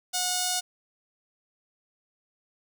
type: tone with notch filter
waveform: 5% pulse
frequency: 727 Hz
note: F#5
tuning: 31 cents flat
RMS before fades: -28 dBFS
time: 0.13-0.61 s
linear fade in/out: 20 ms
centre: 1900 Hz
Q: 1
effects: none